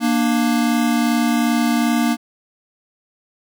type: tone pair together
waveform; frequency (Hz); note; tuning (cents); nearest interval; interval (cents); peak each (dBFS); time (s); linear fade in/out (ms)
square; 234.3 / 296.9; A#3 / D4; +9 / +19; major third; 410; -17 / -21; 0-2.17; 50
effects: none